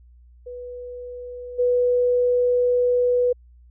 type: tone with level steps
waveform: sine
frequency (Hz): 492.1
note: B4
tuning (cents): -6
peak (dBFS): -32 / -16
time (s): 0.46-3.33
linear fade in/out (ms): 10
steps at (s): 1.58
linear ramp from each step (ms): 20
effects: added 60 Hz sine -47 dBFS peak until 3.7 s